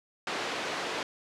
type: band-pass noise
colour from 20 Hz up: pink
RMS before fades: -34 dBFS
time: 0.27-1.03 s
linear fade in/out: 2 ms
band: 380 to 4300 Hz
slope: 12 dB/octave
effects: low-pass 10000 Hz 12 dB/octave